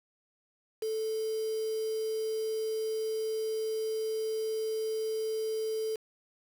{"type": "tone with quantisation", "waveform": "sine", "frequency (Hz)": 439.5, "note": "A4", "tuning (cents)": -2, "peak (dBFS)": -30, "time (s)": [0.82, 5.96], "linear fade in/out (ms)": 5, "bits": 7, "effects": []}